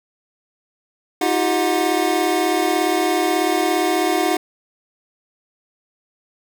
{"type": "tone cluster", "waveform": "square", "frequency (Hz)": [315.3, 353.3, 390, 633, 728], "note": ["D#4", "F4", "G4", "D#5", "F#5"], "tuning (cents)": [23, 20, -9, 30, -28], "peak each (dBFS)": [-23, -23, -25, -30, -22], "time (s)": [1.21, 4.37], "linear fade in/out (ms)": 5, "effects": []}